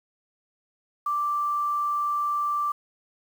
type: tone with quantisation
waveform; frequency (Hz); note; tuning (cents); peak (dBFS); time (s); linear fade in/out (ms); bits
sine; 1174; D6; -1; -23; 1.06-2.72; 5; 8
effects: none